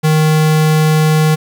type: tone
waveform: square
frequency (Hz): 155.56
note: D#3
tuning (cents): 0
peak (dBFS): -9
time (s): 0.03-1.36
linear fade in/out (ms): 20
effects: 7-bit